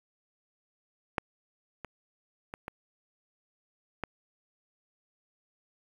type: clicks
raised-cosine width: 0.5 ms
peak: -12 / -24 / -23 / -22 / -17 dBFS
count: 5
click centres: 1.182 / 1.847 / 2.539 / 2.681 / 4.037 s
effects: 8-bit